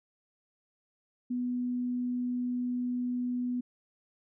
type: tone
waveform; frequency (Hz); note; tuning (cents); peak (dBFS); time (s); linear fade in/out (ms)
sine; 246.9; B3; 0; -29; 1.3-3.61; 10
effects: none